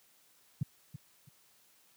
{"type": "tone with echo", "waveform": "sine", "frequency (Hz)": 138.4, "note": "C#3", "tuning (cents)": -2, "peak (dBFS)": -26, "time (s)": [0.61, 0.63], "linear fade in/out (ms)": 5, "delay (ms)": 330, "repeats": 2, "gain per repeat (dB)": -12, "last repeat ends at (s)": 1.29, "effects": ["white hiss -66 dBFS RMS until 1.96 s", "high-pass 80 Hz 12 dB/octave"]}